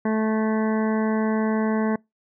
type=harmonic tone; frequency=218.4 Hz; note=A3; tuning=13 cents flat; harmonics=1 / 2 / 3 / 4 / 5 / 7 / 8 / 9; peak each=-21 / -27 / -31 / -33 / -35 / -38 / -39 / -40 dBFS; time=0.05-1.96 s; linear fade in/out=5 ms; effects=noise-tail reverb RT60 0.2 s tail -26 dB re dry